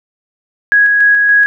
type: tone with tremolo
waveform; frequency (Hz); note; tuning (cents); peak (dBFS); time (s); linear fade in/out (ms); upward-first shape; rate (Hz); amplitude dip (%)
sine; 1660; G#6; -1; -5; 0.72-1.46; 0; square; 3.5; 25
effects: none